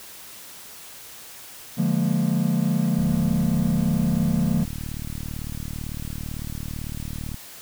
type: chord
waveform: triangle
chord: Bb dominant seventh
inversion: first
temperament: just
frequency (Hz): 145.68 / 174.81 / 209.8 / 233.1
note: D3 / F3 / Ab3 / Bb3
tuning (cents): -14 / +2 / +18 / 0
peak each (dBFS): -24 / -21 / -23 / -24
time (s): 1.77-4.65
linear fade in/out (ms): 20
type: click train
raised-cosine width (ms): 5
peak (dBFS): -20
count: 166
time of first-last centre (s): 2.99-7.344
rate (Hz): 37.9
effects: white hiss -42 dBFS RMS until 7.61 s